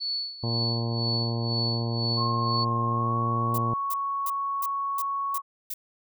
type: tone with tremolo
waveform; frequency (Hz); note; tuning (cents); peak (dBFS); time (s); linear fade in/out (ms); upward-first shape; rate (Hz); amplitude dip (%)
sine; 4435; C#8; 0; -26; 0-2.65; 20; sine; 2; 80
type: harmonic tone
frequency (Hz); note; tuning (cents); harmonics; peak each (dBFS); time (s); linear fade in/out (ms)
116.54; A#2; 0; 1 / 2 / 3 / 4 / 5 / 6 / 7 / 8 / 9; -27 / -33 / -37 / -39 / -41 / -43 / -44 / -45 / -46; 0.43-3.74; 5
type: tone with pitch glide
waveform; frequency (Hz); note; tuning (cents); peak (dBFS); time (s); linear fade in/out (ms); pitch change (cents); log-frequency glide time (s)
sine; 1073 to 1109.6; C6 to C#6; +43 to +1; -26; 2.16-5.42; 50; +58; 2.87-3.14
type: noise bursts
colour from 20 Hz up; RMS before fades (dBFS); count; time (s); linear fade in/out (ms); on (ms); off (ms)
violet; -33; 7; 3.54-5.74; 5; 40; 320
effects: none